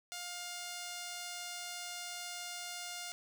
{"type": "tone", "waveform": "5% pulse", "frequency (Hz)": 707, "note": "F5", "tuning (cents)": 21, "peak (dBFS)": -30, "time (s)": [0.12, 3.12], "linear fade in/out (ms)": 0, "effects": []}